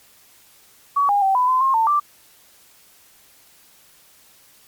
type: tone with pitch steps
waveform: sine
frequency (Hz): 1131 / 812 / 774 / 999 / 1025 / 1069 / 899 / 1175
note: C#6 / G#5 / G5 / B5 / C6 / C6 / A5 / D6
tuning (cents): +34 / -39 / -22 / +20 / -36 / +37 / +37 / +1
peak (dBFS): -14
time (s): 0.96-2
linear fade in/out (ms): 10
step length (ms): 130
effects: white hiss -52 dBFS RMS until 4.67 s + MP3 96 kbps